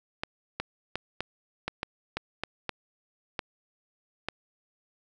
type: clicks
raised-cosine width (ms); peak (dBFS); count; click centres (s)
0.3; -14; 11; 0.235 / 0.6 / 0.956 / 1.206 / 1.68 / 1.831 / 2.17 / 2.436 / 2.693 / 3.392 / 4.286
effects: none